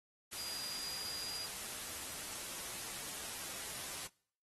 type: tone in noise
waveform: sine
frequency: 4858 Hz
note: D#8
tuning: 42 cents flat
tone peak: -43 dBFS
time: 0.37-1.47 s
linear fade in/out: 20 ms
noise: white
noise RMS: -44 dBFS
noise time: 0.31-4.08 s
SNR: -2 dB
effects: noise-tail reverb RT60 0.6 s tail -25 dB re dry + AAC 32 kbps